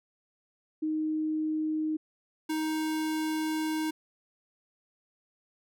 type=tone pair in turn; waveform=sine / square; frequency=311.1 / 313.1 Hz; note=D#4 / D#4; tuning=0 / +11 cents; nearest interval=unison; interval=11 cents; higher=second; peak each=-27 / -29 dBFS; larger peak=first; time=0.82-1.97 / 2.49-3.91 s; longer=second; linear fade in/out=10 ms; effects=none